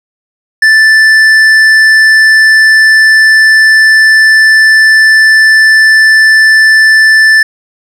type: tone with tanh clipping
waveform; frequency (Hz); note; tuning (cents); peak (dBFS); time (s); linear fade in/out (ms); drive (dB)
sine; 1760; A6; 0; -3; 0.62-7.43; 5; 9
effects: none